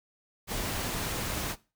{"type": "noise", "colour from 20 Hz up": "pink", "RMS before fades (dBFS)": -33, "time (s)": [0.47, 1.56], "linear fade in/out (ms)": 50, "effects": ["noise-tail reverb RT60 0.3 s tail -19 dB re dry"]}